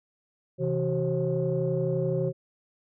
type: tone cluster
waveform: sine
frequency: 132.5 / 164.3 / 376.2 / 537 Hz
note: C3 / E3 / F#4 / C5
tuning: +22 / -5 / +29 / +45 cents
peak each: -29 dBFS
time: 0.58-2.33 s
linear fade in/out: 50 ms
effects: tanh soft clip ceiling -16 dBFS